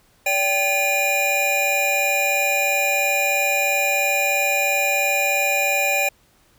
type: tone cluster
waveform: square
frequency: 574 / 780 / 2423 Hz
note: D5 / G5 / D#7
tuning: -40 / -9 / -47 cents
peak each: -25 / -26 / -20 dBFS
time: 0.26-6.09 s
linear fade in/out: 5 ms
effects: pink hiss -58 dBFS RMS until 6.58 s